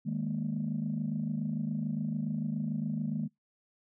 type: chord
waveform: sine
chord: D# suspended fourth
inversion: none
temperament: equal with one note detuned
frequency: 155.56 / 206.1 / 233.1 Hz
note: D#3 / G#3 / A#3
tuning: 0 / -13 / 0 cents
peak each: -34 dBFS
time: 0.05-3.28 s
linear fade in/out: 20 ms
effects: noise-tail reverb RT60 0.2 s tail -26 dB re dry + tanh soft clip ceiling -23 dBFS

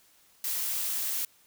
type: noise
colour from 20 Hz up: blue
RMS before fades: -31 dBFS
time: 0.44-1.25 s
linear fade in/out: 2 ms
effects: white hiss -62 dBFS RMS until 1.46 s

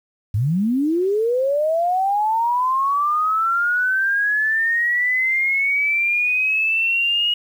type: linear sweep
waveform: sine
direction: up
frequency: 93 to 2893 Hz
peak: -16 dBFS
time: 0.34-7.34 s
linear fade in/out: 5 ms
effects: 8-bit

